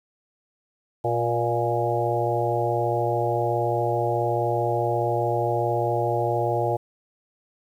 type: harmonic tone with a mistuned harmonic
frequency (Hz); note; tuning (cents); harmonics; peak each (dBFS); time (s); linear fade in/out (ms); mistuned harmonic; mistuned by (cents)
118.6; A#2; +30; 1 / 3 / 4 / 5 / 6 / 7; -28 / -28 / -28 / -28 / -28 / -28; 1.04-6.77; 10; 6; -34
effects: 9-bit